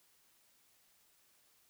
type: silence
effects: white hiss -70 dBFS RMS until 1.69 s